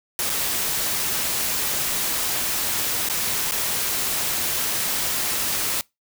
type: noise with dropouts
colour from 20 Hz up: white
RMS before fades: -24 dBFS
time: 0.19-5.81 s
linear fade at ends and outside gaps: 0 ms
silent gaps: 0.295-0.3 / 3.087-3.098 / 3.511-3.52 s
effects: noise-tail reverb RT60 0.2 s tail -24 dB re dry